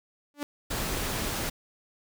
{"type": "tone with exponential growth", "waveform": "sawtooth", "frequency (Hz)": 290.2, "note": "D4", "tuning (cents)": -21, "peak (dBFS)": -23, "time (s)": [0.34, 0.43], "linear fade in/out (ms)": 0, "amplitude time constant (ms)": 18}
{"type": "noise", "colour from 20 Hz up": "pink", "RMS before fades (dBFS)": -31, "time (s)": [0.7, 1.5], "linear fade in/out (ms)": 10}
{"effects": []}